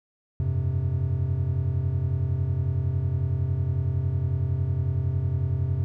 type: chord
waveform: triangle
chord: F suspended second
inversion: none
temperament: just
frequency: 87.31 / 98.22 / 130.96 Hz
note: F2 / G2 / C3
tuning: 0 / +4 / +2 cents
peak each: -25 / -27 / -24 dBFS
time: 0.4-5.84 s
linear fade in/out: 0 ms
effects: none